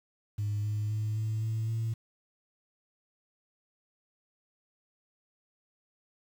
sine tone with pitch steps, 103.83 / 105.58 / 107.37 / 109.18 / 111.03 / 112.9 Hz, G#2 / G#2 / A2 / A2 / A2 / A2, 0 / +29 / -42 / -13 / +16 / +45 cents, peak -27 dBFS, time 0.38-1.94 s, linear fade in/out 10 ms, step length 260 ms, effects tanh soft clip ceiling -26 dBFS + 9-bit

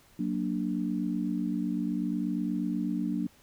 sine chord, Gb augmented, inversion none, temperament equal, 185 / 233.1 / 293.7 Hz, Gb3 / Bb3 / D4, 0 / 0 / 0 cents, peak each -32 dBFS, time 0.19-3.27 s, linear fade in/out 5 ms, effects pink hiss -60 dBFS RMS until 3.42 s

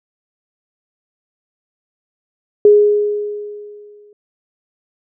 sine tone with exponential decay, 415.3 Hz, G#4, in tune, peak -3 dBFS, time 2.65-4.13 s, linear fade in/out 2 ms, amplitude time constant 320 ms, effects none

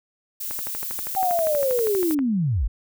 violet noise, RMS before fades -30 dBFS, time 0.4-2.15 s, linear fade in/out 10 ms
click train, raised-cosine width 0.5 ms, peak -19 dBFS, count 22, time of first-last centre 0.51-2.19 s, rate 12.5 Hz
sine linear sweep, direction down, 780 to 38.05 Hz, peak -19 dBFS, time 1.16-2.68 s, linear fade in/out 10 ms
effects none

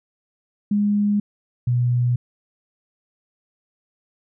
sine tone pair in turn, 205.8 / 122.37 Hz, G#3 / B2, -16 / -16 cents, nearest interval major sixth, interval 900 cents, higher first, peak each -16 dBFS, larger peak neither, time 0.71-1.2 / 1.67-2.16 s, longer neither, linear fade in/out 5 ms, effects none

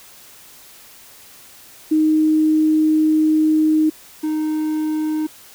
sine / triangle tone pair in turn, 311.1 / 309.5 Hz, D#4 / D#4, 0 / -9 cents, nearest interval unison, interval 9 cents, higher first, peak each -12 / -16 dBFS, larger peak first, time 1.91-3.9 / 4.23-5.27 s, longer first, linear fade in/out 10 ms, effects white hiss -44 dBFS RMS until 5.54 s

